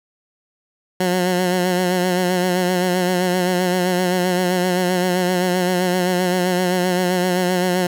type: tone with vibrato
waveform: 15% pulse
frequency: 181.1 Hz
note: F#3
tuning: 37 cents flat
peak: -10 dBFS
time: 1-7.87 s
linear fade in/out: 5 ms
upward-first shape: sine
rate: 7.7 Hz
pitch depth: 40 cents each way
effects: none